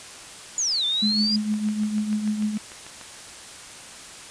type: exponential two-way sweep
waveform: sine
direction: down then up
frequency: 7040 to 3520 to 4924 Hz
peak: -21 dBFS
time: 0.58-1.36 s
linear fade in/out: 2 ms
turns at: 0.85 s
type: tone with tremolo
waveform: sine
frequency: 212.1 Hz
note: G#3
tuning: 37 cents sharp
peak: -19 dBFS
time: 1.02-2.58 s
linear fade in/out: 10 ms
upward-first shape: triangle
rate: 6.5 Hz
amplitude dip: 65%
type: click train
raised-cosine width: 0.3 ms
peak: -24 dBFS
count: 11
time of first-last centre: 1.54-3.013 s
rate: 6.79 Hz
effects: white hiss -41 dBFS RMS until 4.3 s + resampled to 22050 Hz